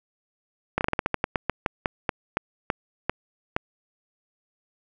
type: slowing click train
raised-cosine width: 0.5 ms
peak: -7 dBFS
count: 18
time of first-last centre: 0.78-3.565 s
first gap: 29 ms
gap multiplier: 1.19
effects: none